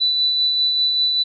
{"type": "tone with tremolo", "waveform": "sine", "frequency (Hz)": 3977, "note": "B7", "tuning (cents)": 11, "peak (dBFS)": -14, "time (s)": [0, 1.24], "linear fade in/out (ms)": 20, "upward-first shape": "sine", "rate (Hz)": 5.1, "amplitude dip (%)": 30, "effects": []}